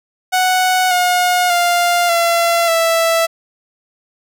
sawtooth tone with pitch steps, 740 / 719.3 / 699.3 / 679.8 / 660.8 Hz, F#5 / F#5 / F5 / F5 / E5, 0 / -49 / +2 / -47 / +4 cents, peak -8 dBFS, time 0.32-3.27 s, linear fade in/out 20 ms, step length 590 ms, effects none

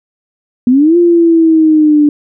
sine linear two-way sweep, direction up then down, 238.2 to 349.2 to 292.6 Hz, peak -4 dBFS, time 0.67-2.09 s, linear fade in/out 2 ms, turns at 0.97 s, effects none

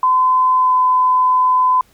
sine tone with pitch glide, 1021 to 1013.4 Hz, C6 to B5, -43 to +44 cents, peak -10 dBFS, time 0.03-1.81 s, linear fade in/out 2 ms, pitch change -13 cents, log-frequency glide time 0.56-0.75 s, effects pink hiss -54 dBFS RMS until 1.93 s

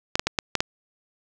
clicks, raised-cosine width 0.2 ms, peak -4 dBFS, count 6, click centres 0.155 / 0.195 / 0.27 / 0.388 / 0.553 / 0.605 s, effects none

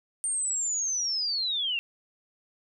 sine linear sweep, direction down, 8880 to 2685 Hz, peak -26 dBFS, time 0.24-1.79 s, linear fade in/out 0 ms, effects none

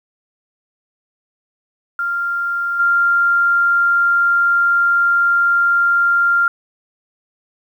sine tone with level steps, 1392 Hz, F6, 6 cents flat, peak -17 / -11 dBFS, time 1.99-6.48 s, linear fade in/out 2 ms, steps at 2.79 s, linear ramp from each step 10 ms, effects 8-bit

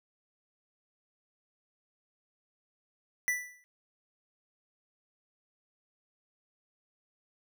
square tone with exponential decay, 1975.5 Hz, B6, in tune, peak -25 dBFS, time 3.28-3.64 s, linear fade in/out 0 ms, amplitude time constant 77 ms, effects none

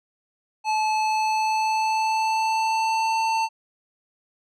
square tone with pitch glide, 865 to 894 Hz, A5 to A5, -30 to +27 cents, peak -21 dBFS, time 0.64-3.49 s, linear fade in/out 50 ms, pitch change +57 cents, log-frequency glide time 0.9-3.2 s, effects low-pass 6000 Hz 12 dB/octave

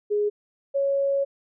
sine tone pair in turn, 415.3 / 554.4 Hz, G#4 / C#5, 0 / 0 cents, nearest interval perfect fourth, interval 500 cents, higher second, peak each -20 / -20 dBFS, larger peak neither, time 0.1-0.3 / 0.74-1.25 s, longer second, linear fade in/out 20 ms, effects none

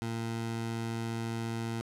20% pulse tone, 114.6 Hz, A#2, 29 cents flat, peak -28 dBFS, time 0.02-1.81 s, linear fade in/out 0 ms, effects low-pass 11000 Hz 12 dB/octave

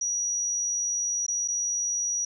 sine tone with dropouts, 5800 Hz, F#8, 35 cents flat, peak -25 dBFS, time 0.01-2.25 s, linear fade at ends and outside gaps 5 ms, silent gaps 1.265-1.281 / 1.478-1.483 s, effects none

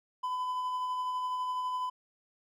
triangle tone with tremolo, 1006 Hz, B5, 32 cents sharp, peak -28 dBFS, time 0.23-1.9 s, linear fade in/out 10 ms, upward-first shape sine, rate 12 Hz, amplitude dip 25%, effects none

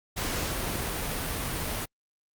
pink noise, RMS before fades -31 dBFS, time 0.16-1.86 s, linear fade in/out 20 ms, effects Opus 48 kbps

